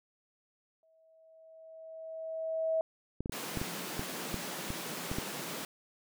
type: tone with exponential growth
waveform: sine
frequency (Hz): 645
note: E5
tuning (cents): -38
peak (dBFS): -26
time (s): 0.83-2.81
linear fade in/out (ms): 1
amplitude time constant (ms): 430
type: clicks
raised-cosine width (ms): 3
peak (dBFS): -22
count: 10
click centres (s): 3.206 / 3.259 / 3.296 / 3.573 / 3.615 / 3.994 / 4.343 / 4.704 / 5.115 / 5.185
type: high-pass noise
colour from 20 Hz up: pink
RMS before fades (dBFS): -40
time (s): 3.32-5.65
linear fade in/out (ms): 2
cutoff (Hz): 150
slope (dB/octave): 48
effects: none